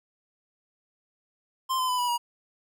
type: tone with pitch steps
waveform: square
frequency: 1046.5 / 1023.2 / 1000.4 / 978.1 / 956.3 Hz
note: C6 / C6 / B5 / B5 / A#5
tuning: 0 / -39 / +22 / -17 / +44 cents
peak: -25 dBFS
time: 1.69-2.18 s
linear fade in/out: 20 ms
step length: 98 ms
effects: none